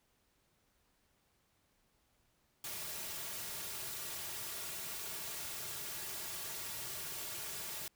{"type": "noise with comb filter", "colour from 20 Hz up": "white", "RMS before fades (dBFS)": -43, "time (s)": [2.64, 7.88], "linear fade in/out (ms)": 2, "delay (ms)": 3.9, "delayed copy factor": -0.7, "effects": ["pink hiss -75 dBFS RMS until 7.95 s"]}